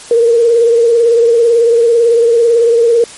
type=tone with vibrato; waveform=sine; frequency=466.2 Hz; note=A#4; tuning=in tune; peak=-5 dBFS; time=0.11-3.04 s; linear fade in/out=2 ms; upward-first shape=triangle; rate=18 Hz; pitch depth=56 cents each way; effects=white hiss -32 dBFS RMS until 3.17 s + MP3 48 kbps